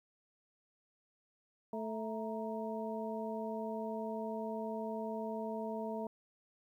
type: harmonic tone with a mistuned harmonic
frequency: 220 Hz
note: A3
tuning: in tune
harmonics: 1 / 2 / 3 / 4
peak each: -41 / -42 / -42 / -45 dBFS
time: 1.73-6.07 s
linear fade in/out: 2 ms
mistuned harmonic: 4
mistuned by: +100 cents
effects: 12-bit